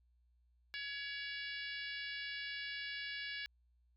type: harmonic tone with a mistuned harmonic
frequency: 568 Hz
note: C#5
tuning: 42 cents sharp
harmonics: 3 / 4 / 5 / 6 / 7 / 8 / 9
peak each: -45 / -47 / -49 / -51 / -52 / -53 / -54 dBFS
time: 0.74-3.46 s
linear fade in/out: 0 ms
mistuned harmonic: 3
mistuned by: -21 cents
effects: added 60 Hz sine -69 dBFS peak until 3.96 s